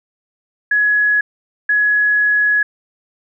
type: tone pair in turn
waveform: sine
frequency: 1683 / 1683 Hz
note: G#6 / G#6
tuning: +23 / +23 cents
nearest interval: unison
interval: 0 cents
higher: neither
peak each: -11 dBFS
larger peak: neither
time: 0.71-1.21 / 1.69-2.63 s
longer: second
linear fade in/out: 5 ms
effects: none